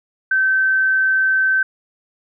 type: tone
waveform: sine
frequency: 1543 Hz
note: G6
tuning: 28 cents flat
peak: -13 dBFS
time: 0.31-1.63 s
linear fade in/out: 5 ms
effects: none